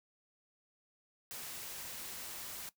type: noise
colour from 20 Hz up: white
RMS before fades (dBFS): -45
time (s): 1.31-2.69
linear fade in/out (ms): 0
effects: noise-tail reverb RT60 0.1 s tail -17 dB re dry